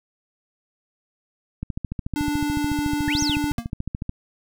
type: click train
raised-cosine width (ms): 5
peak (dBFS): -15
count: 35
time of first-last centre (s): 1.63-4.094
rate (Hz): 13.8
type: tone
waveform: square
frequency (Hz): 293.7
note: D4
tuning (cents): 0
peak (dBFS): -23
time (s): 2.16-3.52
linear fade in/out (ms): 0
type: exponential two-way sweep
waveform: sine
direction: up then down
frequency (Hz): 1661.2 to 6645 to 2460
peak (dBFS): -23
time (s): 3.08-3.36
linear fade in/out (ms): 5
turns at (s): 3.21
type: tone with exponential decay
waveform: square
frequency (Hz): 233.1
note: A#3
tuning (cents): 0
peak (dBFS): -24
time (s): 3.58-3.7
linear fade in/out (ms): 2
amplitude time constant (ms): 24
effects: none

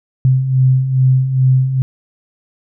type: beating tone pair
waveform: sine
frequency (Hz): 128.5 / 130.9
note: C3 / C3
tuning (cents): -31 / +1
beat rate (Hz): 2.4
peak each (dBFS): -17 / -10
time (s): 0.25-1.82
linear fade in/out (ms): 0
effects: none

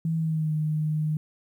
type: tone with pitch glide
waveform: sine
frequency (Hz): 162.5 to 153.91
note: E3 to D#3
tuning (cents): -24 to -18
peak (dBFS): -23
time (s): 0.05-1.17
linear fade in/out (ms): 2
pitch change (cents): -94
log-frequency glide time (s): 0.16-0.53
effects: 10-bit

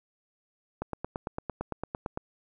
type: click train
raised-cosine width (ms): 1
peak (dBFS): -18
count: 13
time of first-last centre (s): 0.82-2.174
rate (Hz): 8.86
effects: none

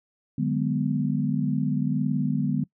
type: chord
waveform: sine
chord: G# half-diminished seventh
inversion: second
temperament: just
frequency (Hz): 149.51 / 186.89 / 207.7 / 249.2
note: D3 / F#3 / G#3 / B3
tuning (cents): +31 / +18 / 0 / +16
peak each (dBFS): -26 / -31 / -28 / -27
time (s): 0.38-2.64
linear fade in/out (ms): 5
effects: noise-tail reverb RT60 0.1 s tail -23 dB re dry

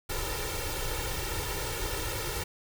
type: noise with comb filter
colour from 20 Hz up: pink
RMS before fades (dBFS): -33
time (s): 0.09-2.44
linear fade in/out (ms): 10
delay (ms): 2.2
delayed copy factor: +0.95
effects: none

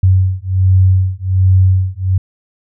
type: beating tone pair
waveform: sine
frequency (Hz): 93.1 / 94.4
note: F#2 / F#2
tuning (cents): +11 / +35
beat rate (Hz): 1.3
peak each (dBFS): -11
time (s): 0.03-2.18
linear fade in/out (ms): 5
effects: none

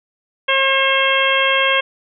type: harmonic tone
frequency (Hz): 538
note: C5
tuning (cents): +48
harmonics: 1 / 2 / 3 / 4 / 5 / 6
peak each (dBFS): -20 / -20 / -20 / -20 / -20 / -20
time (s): 0.48-1.81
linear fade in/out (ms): 10
effects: none

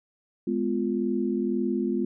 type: chord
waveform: sine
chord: F diminished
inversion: first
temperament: just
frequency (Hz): 209.5 / 251.4 / 349.2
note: Ab3 / Cb4 / F4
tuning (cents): +15 / +31 / 0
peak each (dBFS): -28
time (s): 0.47-2.05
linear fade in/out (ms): 5
effects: none

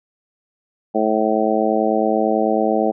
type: harmonic tone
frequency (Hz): 109.1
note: A2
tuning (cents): -14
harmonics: 2 / 3 / 4 / 5 / 6 / 7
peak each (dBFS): -22 / -22 / -22 / -22 / -22 / -22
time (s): 0.94-2.92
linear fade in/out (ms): 20
effects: none

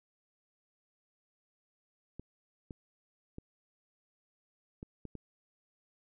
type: clicks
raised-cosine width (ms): 3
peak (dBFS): -30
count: 6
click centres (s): 2.196 / 2.708 / 3.384 / 4.829 / 5.053 / 5.153
effects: none

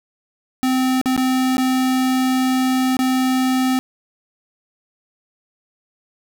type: tone with dropouts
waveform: square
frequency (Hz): 258.5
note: C4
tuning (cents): -21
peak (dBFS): -16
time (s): 0.63-3.79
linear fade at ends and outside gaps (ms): 0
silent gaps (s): 1.014-1.058 / 1.164-1.177 / 1.569-1.581 / 2.968-2.991
effects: none

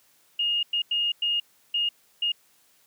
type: tone bursts at uneven times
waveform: sine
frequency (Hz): 2848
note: F7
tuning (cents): +33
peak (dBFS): -22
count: 6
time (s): 0.39-0.63 / 0.73-0.82 / 0.91-1.12 / 1.22-1.4 / 1.74-1.89 / 2.22-2.32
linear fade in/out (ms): 5
effects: white hiss -62 dBFS RMS until 2.86 s + high-pass 100 Hz 12 dB/octave

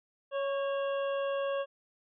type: harmonic tone with a mistuned harmonic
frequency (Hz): 554.4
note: C#5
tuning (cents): 0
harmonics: 1 / 2 / 3 / 5 / 6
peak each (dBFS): -30 / -39 / -44 / -46 / -50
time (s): 0.31-1.66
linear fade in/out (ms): 50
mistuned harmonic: 3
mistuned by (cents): -38
effects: none

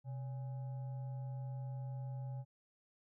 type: tone with frequency modulation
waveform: sine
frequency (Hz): 129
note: C3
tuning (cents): -24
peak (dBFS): -40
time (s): 0.04-2.45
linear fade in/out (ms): 50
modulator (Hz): 695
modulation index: 0.24
effects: none

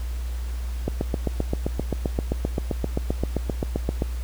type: click train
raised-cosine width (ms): 2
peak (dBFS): -10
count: 25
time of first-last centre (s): 0.88-4.021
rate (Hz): 7.64
effects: added 60 Hz sine -26 dBFS peak until 4.23 s + pink hiss -45 dBFS RMS until 4.23 s

